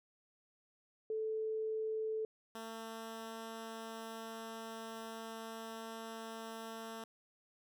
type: tone pair in turn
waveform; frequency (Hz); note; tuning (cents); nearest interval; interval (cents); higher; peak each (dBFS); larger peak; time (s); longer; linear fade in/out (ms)
sine / 10% pulse; 438 / 224.9; A4 / A3; -8 / +38; octave; 1154; first; -35 / -36; first; 1.1-2.25 / 2.55-7.04; second; 2
effects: none